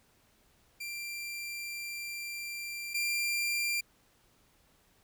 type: tone pair in turn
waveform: sawtooth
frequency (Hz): 2368 / 2377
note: D7 / D7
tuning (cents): +14 / +20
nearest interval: unison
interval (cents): 6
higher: second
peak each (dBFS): -34 / -26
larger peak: second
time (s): 0.8-2.94 / 2.94-3.81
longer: first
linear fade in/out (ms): 10
effects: pink hiss -67 dBFS RMS until 5.03 s